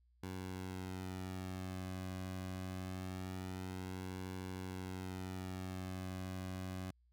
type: tone with flanger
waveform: sawtooth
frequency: 93 Hz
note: F#2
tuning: 9 cents sharp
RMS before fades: -44 dBFS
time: 0.23-6.91 s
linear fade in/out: 5 ms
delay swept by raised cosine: 1.6 to 2.22 ms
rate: 0.24 Hz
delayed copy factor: -0.7
effects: added 60 Hz sine -68 dBFS peak until 7.12 s